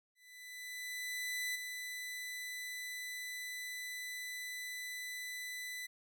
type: tone with ADSR envelope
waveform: sawtooth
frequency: 1994 Hz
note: B6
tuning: 16 cents sharp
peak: -32 dBFS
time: 0.15-5.87 s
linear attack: 1400 ms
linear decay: 10 ms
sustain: -6 dB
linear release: 15 ms
effects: none